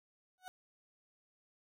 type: tone with exponential growth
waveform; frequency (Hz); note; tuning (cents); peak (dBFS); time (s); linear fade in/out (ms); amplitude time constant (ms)
30% pulse; 740; F#5; 0; -39; 0.38-0.48; 0; 20
effects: none